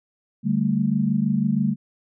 sine chord, D suspended fourth, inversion none, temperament equal with one note detuned, 146.83 / 196 / 222.2 Hz, D3 / G3 / A3, 0 / 0 / +17 cents, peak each -25 / -22 / -22 dBFS, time 0.43-1.76 s, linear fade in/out 50 ms, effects none

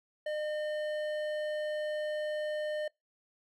triangle tone with hard clipping, 607 Hz, D#5, 43 cents flat, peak -34 dBFS, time 0.26-2.88 s, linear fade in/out 5 ms, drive 14 dB, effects noise-tail reverb RT60 0.2 s tail -26 dB re dry

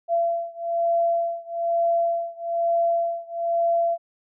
sine beating tone pair, 678 / 679.1 Hz, E5 / F5, +49 / -49 cents, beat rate 1.1 Hz, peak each -23 / -24 dBFS, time 0.08-3.98 s, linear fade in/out 50 ms, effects none

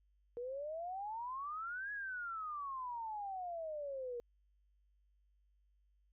sine exponential two-way sweep, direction up then down, 470.3 to 1690 to 470.3 Hz, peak -40 dBFS, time 0.37-4.2 s, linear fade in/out 0 ms, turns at 1.92 s, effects added 50 Hz sine -70 dBFS peak until 6.12 s

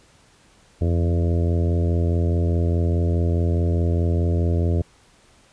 harmonic tone with a mistuned harmonic, 84.8 Hz, E2, 50 cents sharp, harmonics 1 / 2 / 3 / 4 / 5 / 6 / 7 / 8, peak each -18 / -27 / -30 / -30 / -31 / -36 / -35 / -40 dBFS, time 0.81-4.82 s, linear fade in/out 5 ms, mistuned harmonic 1, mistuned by +32 cents, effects pink hiss -55 dBFS RMS until 5.52 s + resampled to 22050 Hz

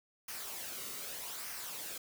white noise with flanger, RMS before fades -43 dBFS, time 0.28-1.98 s, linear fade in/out 5 ms, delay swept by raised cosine 0.26 to 1.22 ms, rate 0.82 Hz, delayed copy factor -0.5, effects none

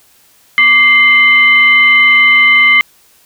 sine tone with frequency modulation, 2093 Hz, C7, in tune, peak -4 dBFS, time 0.58-2.81 s, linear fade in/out 0 ms, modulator 925 Hz, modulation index 0.52, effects white hiss -48 dBFS RMS until 3.25 s

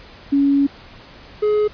sine / triangle tone pair in turn, 280 / 421.5 Hz, C#4 / G#4, +18 / +26 cents, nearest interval perfect fifth, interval 708 cents, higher second, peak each -12 dBFS, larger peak neither, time 0.32-0.67 / 1.42-1.68 s, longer first, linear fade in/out 10 ms, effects pink hiss -42 dBFS RMS until 1.73 s + resampled to 11025 Hz

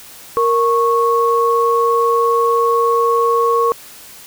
sine tone pair together, 466 / 1102.9 Hz, A#4 / C#6, -1 / -9 cents, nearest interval octave + minor third, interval 1492 cents, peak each -14 dBFS, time 0.37-3.72 s, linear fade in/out 0 ms, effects white hiss -38 dBFS RMS until 4.26 s

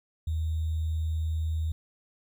sine tone with sample-and-hold, 79.8 Hz, D#2, 44 cents sharp, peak -26 dBFS, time 0.27-1.72 s, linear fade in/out 5 ms, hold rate 3675 Hz, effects none

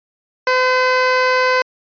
15% pulse tone, 510 Hz, C5, 44 cents flat, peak -6 dBFS, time 0.47-1.62 s, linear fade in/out 2 ms, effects resampled to 11025 Hz

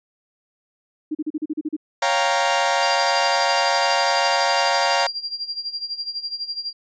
sine tone bursts, 307 Hz, D#4, 23 cents flat, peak -21 dBFS, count 9, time 1.11-1.766 s, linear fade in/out 10 ms, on 40 ms, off 37 ms
sawtooth chord, G half-diminished seventh, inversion second, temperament equal, 554.4 / 698.5 / 784 / 932.3 Hz, Db5 / F5 / G5 / Bb5, 0 / 0 / 0 / 0 cents, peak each -20 / -19 / -21 / -18 dBFS, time 2.02-5.07 s, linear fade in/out 5 ms
sine tone with tremolo, 4763 Hz, D8, 24 cents sharp, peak -23 dBFS, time 2.82-6.73 s, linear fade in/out 10 ms, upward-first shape sine, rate 12 Hz, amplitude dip 80%
effects resampled to 16000 Hz

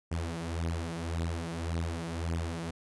sawtooth beating tone pair, 82.41 / 84.21 Hz, E2 / E2, 0 / +37 cents, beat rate 1.8 Hz, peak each -31 dBFS, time 0.11-2.71 s, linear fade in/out 10 ms, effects resampled to 24000 Hz

